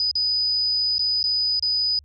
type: tone with dropouts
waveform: sine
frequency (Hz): 4978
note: D#8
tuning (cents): 0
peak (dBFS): -19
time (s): 0-1.99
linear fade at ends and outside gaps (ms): 1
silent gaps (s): 0.113-0.154 / 0.982-0.993 / 1.229-1.24 / 1.595-1.625
effects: added 73 Hz sine -48 dBFS peak until 2.04 s + AAC 64 kbps